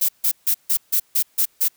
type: noise bursts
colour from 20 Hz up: violet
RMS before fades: -18 dBFS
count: 8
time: 0.01-1.684 s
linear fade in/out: 10 ms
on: 78 ms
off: 150 ms
effects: white hiss -60 dBFS RMS until 1.76 s